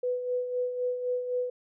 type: tone with tremolo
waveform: sine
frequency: 496.6 Hz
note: B4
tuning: 9 cents sharp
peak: -25 dBFS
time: 0.03-1.5 s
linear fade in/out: 5 ms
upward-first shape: sine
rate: 3.9 Hz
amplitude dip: 55%
effects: none